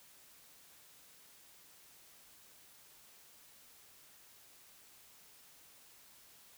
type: silence
effects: white hiss -61 dBFS RMS until 6.57 s